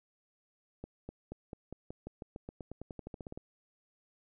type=accelerating click train; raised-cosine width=2 ms; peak=-29 dBFS; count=21; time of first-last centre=0.84-3.375 s; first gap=250 ms; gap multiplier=0.92; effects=none